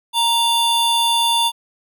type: tone pair together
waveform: square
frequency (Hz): 932.3 / 3516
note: A#5 / A7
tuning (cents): 0 / -2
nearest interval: octave + major seventh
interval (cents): 2298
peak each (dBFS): -18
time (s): 0.13-1.52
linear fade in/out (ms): 50
effects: none